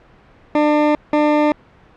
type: tone bursts at uneven times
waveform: 20% pulse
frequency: 299.1 Hz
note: D4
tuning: 32 cents sharp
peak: -7 dBFS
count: 2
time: 0.55-0.95 / 1.13-1.52 s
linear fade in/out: 2 ms
effects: pink hiss -48 dBFS RMS until 1.96 s + low-pass 2000 Hz 12 dB/octave